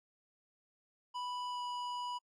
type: tone with pitch glide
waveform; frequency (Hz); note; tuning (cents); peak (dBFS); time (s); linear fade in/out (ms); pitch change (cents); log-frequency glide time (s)
square; 987.8 to 981; B5 to B5; 0 to -12; -38; 1.14-2.19; 20; -12; 1.5-1.6
effects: low-pass 5000 Hz 12 dB/octave + AAC 64 kbps